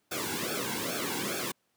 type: noise with flanger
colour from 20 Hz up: pink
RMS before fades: -33 dBFS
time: 0.11-1.52 s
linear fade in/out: 10 ms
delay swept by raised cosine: 1 to 1.66 ms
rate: 2.4 Hz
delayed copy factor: -0.85
effects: pink hiss -74 dBFS RMS until 1.76 s + high-pass 150 Hz 12 dB/octave